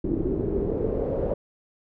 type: noise with low-pass filter sweep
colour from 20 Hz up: pink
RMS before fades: -26 dBFS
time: 0.04-1.34 s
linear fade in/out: 5 ms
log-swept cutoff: 320 to 540 Hz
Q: 5.6
effects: none